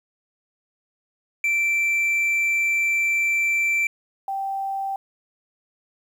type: tone pair in turn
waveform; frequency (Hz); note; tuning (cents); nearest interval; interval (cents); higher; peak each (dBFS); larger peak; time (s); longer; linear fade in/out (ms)
triangle / sine; 2341 / 781.2; D7 / G5; -6 / -6; octave + perfect fifth; 1900; first; -17 / -24; first; 1.44-3.87 / 4.28-4.96; first; 2
effects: 9-bit